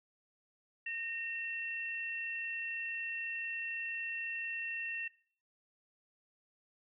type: tone pair together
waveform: sine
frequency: 1845 / 2711 Hz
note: A#6 / E7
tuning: -18 / +48 cents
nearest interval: perfect fifth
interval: 666 cents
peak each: -40 / -39 dBFS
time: 0.86-5.08 s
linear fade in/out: 5 ms
effects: noise-tail reverb RT60 0.5 s tail -20 dB re dry